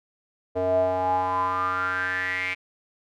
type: tone with band-pass filter sweep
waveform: square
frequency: 92.2 Hz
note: F#2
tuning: 6 cents flat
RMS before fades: -25 dBFS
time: 0.55-2.55 s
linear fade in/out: 20 ms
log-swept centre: 550 to 2300 Hz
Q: 8.7
effects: none